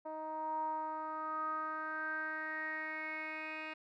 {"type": "tone with low-pass filter sweep", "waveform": "10% pulse", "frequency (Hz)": 312.7, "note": "D#4", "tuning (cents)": 9, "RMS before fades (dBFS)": -40, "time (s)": [0.05, 3.74], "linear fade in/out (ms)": 10, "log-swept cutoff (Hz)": [780, 2700], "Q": 7.8, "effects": []}